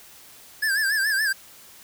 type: tone with vibrato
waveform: square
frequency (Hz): 1661.2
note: G#6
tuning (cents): 0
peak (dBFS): -21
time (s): 0.62-1.33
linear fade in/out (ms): 10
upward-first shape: sine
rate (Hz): 7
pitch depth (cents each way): 110
effects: white hiss -48 dBFS RMS until 1.83 s